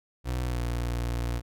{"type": "tone with pitch glide", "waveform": "30% pulse", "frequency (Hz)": [62, 59.34], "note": ["B1", "A#1"], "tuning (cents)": [7, 31], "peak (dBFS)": -25, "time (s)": [0.24, 1.42], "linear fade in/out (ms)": 50, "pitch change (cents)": -76, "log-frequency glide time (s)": [0.44, 0.61], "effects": []}